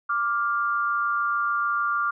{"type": "tone pair together", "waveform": "sine", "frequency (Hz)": [1174.7, 1401.4], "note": ["D6", "F6"], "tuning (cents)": [0, 6], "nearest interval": "minor third", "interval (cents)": 306, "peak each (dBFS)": [-24, -25], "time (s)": [0.09, 2.11], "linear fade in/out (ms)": 10, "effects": []}